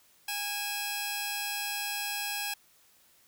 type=tone pair together; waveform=10% pulse; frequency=820 / 2610 Hz; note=G#5 / E7; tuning=-22 / -18 cents; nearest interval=octave + minor sixth; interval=2004 cents; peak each=-26 / -27 dBFS; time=0.28-2.54 s; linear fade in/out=5 ms; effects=white hiss -63 dBFS RMS until 3.27 s